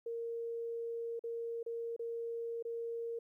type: tone with dropouts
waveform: sine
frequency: 463.9 Hz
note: A#4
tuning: 8 cents flat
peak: -37 dBFS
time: 0.06-3.19 s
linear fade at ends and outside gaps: 5 ms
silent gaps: 1.194-1.238 / 1.63-1.662 / 1.964-1.993 / 2.626-2.65 s
effects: 13-bit